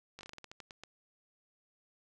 slowing click train, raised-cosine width 0.2 ms, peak -30 dBFS, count 12, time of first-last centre 0.19-0.836 s, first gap 19 ms, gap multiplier 1.21, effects none

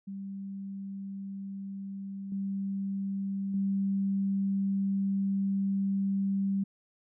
sine tone with level steps, 196 Hz, G3, in tune, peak -36 / -30 / -26 dBFS, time 0.07-6.64 s, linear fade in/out 10 ms, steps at 2.32 / 3.54 s, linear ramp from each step 2 ms, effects none

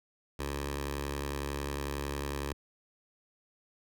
10% pulse tone with notch filter, 71 Hz, C#2, 42 cents sharp, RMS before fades -36 dBFS, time 0.39-2.53 s, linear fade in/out 5 ms, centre 190 Hz, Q 0.94, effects none

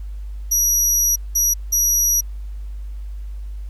35% pulse tone bursts at uneven times, 5800 Hz, F#8, 35 cents flat, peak -12 dBFS, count 3, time 0.51-1.16 / 1.35-1.54 / 1.72-2.21 s, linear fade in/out 10 ms, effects added 50 Hz sine -27 dBFS peak until 3.69 s + pink hiss -57 dBFS RMS until 3.69 s

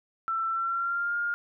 sine tone with pitch glide, 1337 to 1413.2 Hz, E6 to F6, +24 to +20 cents, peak -26 dBFS, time 0.28-1.34 s, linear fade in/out 0 ms, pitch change +96 cents, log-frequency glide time 0.5-1.16 s, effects none

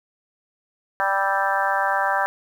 harmonic tone with a mistuned harmonic, 196 Hz, G3, in tune, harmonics 3 / 4 / 5 / 6 / 7 / 8 / 9, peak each -28 / -24 / -25 / -29 / -29 / -25 / -30 dBFS, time 1-2.26 s, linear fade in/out 0 ms, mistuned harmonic 7, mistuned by -52 cents, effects 8-bit

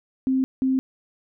sine tone bursts at uneven times, 262.5 Hz, C4, 6 cents sharp, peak -18 dBFS, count 2, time 0.27-0.44 / 0.62-0.79 s, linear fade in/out 0 ms, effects none

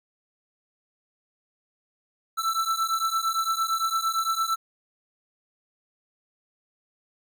square beating tone pair, 1325 / 1333.8 Hz, E6 / E6, +9 / +20 cents, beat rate 8.8 Hz, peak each -27 / -28 dBFS, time 2.37-4.56 s, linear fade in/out 20 ms, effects none

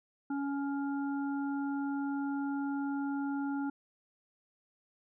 harmonic tone, 279.9 Hz, C#4, 17 cents sharp, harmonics 1 / 3 / 5, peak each -32 / -42 / -45 dBFS, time 0.3-3.7 s, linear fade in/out 5 ms, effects none

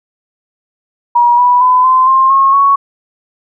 sine tone with pitch steps, 958 / 982.1 / 1006.8 / 1032.1 / 1058.1 / 1084.7 / 1112 Hz, A#5 / B5 / B5 / C6 / C6 / C#6 / C#6, +47 / -10 / +33 / -24 / +19 / -38 / +5 cents, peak -5 dBFS, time 1.15-2.76 s, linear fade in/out 10 ms, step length 230 ms, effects none

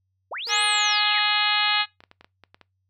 sine linear two-way sweep, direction up then down, 329.1 to 9170 to 1634 Hz, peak -29 dBFS, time 0.31-1.2 s, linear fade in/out 10 ms, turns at 0.64 s
sawtooth tone with exponential decay, 466.2 Hz, A#4, in tune, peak -33 dBFS, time 0.47-1.76 s, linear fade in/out 1 ms, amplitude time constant 280 ms
harmonic tone, 418.1 Hz, G#4, 12 cents sharp, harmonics 2 / 3 / 4 / 5 / 6 / 7 / 8 / 9 / 10, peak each -28 / -28 / -28 / -28 / -28 / -28 / -28 / -28 / -28 dBFS, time 0.48-1.86 s, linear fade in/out 50 ms
clicks, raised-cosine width 0.3 ms, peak -30 dBFS, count 12, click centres 1.281 / 1.546 / 1.68 / 1.817 / 2.005 / 2.038 / 2.114 / 2.21 / 2.245 / 2.437 / 2.545 / 2.613 s
effects noise-tail reverb RT60 0.2 s tail -22 dB re dry + added 94 Hz sine -70 dBFS peak until 2.89 s

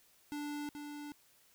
square tone with echo, 293.2 Hz, D4, 3 cents flat, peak -39 dBFS, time 0.32-0.69 s, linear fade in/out 0 ms, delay 430 ms, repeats 1, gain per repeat -5 dB, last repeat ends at 1.12 s, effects white hiss -67 dBFS RMS until 1.54 s

